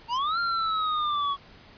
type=linear two-way sweep; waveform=square; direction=up then down; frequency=904 to 1396.9 to 1111 Hz; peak=-25 dBFS; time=0.08-1.37 s; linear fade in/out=50 ms; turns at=0.39 s; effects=pink hiss -51 dBFS RMS until 1.77 s + resampled to 11025 Hz